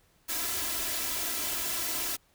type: noise with comb filter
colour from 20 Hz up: white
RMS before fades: -32 dBFS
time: 0.28-2.17 s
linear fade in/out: 20 ms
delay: 3 ms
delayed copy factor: +0.8
effects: pink hiss -66 dBFS RMS until 2.34 s